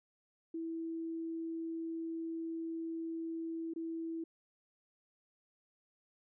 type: tone with dropouts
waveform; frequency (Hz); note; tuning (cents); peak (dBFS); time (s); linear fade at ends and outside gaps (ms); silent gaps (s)
sine; 328.2; E4; -8; -37; 0.54-4.24; 5; 3.737-3.76
effects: none